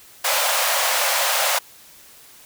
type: high-pass noise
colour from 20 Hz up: pink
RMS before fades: -20 dBFS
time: 0.24-1.59 s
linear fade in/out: 10 ms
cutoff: 520 Hz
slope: 96 dB/octave
effects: white hiss -47 dBFS RMS until 2.45 s